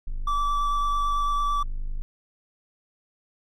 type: tone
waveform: triangle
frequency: 25.33 Hz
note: G#0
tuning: 42 cents flat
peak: -24 dBFS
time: 0.07-2.02 s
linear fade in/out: 0 ms
type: tone with vibrato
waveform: triangle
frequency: 1158 Hz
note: D6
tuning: 25 cents flat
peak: -21 dBFS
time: 0.27-1.63 s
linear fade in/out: 5 ms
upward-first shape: sine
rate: 9 Hz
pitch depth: 9 cents each way
effects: none